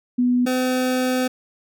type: tone pair in turn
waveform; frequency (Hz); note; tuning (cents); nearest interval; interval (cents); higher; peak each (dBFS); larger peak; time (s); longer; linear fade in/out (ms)
sine / 25% pulse; 246.9 / 254.9; B3 / C4; 0 / -45; minor second; 55; second; -15; neither; 0.18-0.46 / 0.46-1.28; second; 10
effects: none